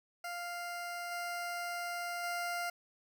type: tone with level steps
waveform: 20% pulse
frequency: 698.5 Hz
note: F5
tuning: in tune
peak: -34 / -32 / -30 dBFS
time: 0.24-2.7 s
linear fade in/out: 5 ms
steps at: 1.11 / 2.23 s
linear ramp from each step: 10 ms
effects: none